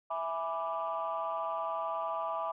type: chord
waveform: sine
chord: E dominant seventh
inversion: none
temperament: equal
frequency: 659.3 / 830.6 / 987.8 / 1174.7 Hz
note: E5 / G#5 / B5 / D6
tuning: 0 / 0 / 0 / 0 cents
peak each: -36 / -39 / -37 / -36 dBFS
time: 0.1-2.52 s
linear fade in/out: 10 ms
effects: tanh soft clip ceiling -25 dBFS